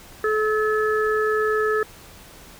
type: harmonic tone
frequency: 430.6 Hz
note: A4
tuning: 37 cents flat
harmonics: 1 / 3 / 4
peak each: -20 / -25 / -26 dBFS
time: 0.24-1.83 s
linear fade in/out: 2 ms
effects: pink hiss -45 dBFS RMS until 2.59 s